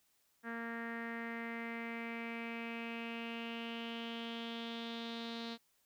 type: tone with low-pass filter sweep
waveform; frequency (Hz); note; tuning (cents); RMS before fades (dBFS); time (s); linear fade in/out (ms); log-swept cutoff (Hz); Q
sawtooth; 231.4; A#3; -13; -43; 0.43-5.58; 50; 1700 to 4000; 5.6
effects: white hiss -75 dBFS RMS until 5.85 s